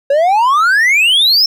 triangle exponential sweep, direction up, 543 to 5430 Hz, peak -6 dBFS, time 0.1-1.46 s, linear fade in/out 5 ms, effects none

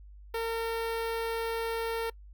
sawtooth tone with notch filter, 456.2 Hz, A#4, 37 cents flat, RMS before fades -32 dBFS, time 0.34-2.1 s, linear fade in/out 5 ms, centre 7000 Hz, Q 0.94, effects noise-tail reverb RT60 0.1 s tail -24 dB re dry + added 50 Hz sine -47 dBFS peak until 2.33 s

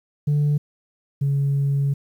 sine tone pair in turn, 146.83 / 139.92 Hz, D3 / C#3, 0 / +17 cents, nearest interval minor second, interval 83 cents, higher first, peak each -14 / -16 dBFS, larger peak first, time 0.27-0.58 / 1.21-1.94 s, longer second, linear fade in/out 10 ms, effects tanh soft clip ceiling -15 dBFS + 9-bit

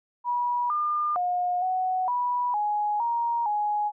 sine tone with pitch steps, 970 / 1205 / 717 / 743 / 979 / 835 / 939 / 835 Hz, B5 / D6 / F5 / F#5 / B5 / G#5 / A#5 / G#5, -31 / +44 / +45 / +7 / -15 / +9 / +12 / +9 cents, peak -23 dBFS, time 0.24-3.92 s, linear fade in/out 50 ms, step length 460 ms, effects none

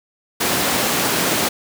pink high-pass noise, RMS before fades -19 dBFS, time 0.4-1.49 s, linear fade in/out 10 ms, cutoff 200 Hz, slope 12 dB/octave, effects none

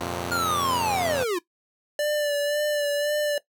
5% pulse chord, F suspended fourth, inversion none, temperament equal with one note detuned, 87.31 / 116.54 / 132.33 Hz, F2 / Bb2 / C3, 0 / 0 / +20 cents, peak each -19 / -23 / -25 dBFS, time 0-1.24 s, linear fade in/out 10 ms
square linear sweep, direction down, 1439 to 329.6 Hz, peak -24 dBFS, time 0.31-1.39 s, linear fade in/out 10 ms
square tone with vibrato, 587.3 Hz, D5, in tune, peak -23 dBFS, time 1.99-3.38 s, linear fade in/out 2 ms, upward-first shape sine, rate 1.9 Hz, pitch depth 30 cents each way
effects noise-tail reverb RT60 0.1 s tail -17 dB re dry

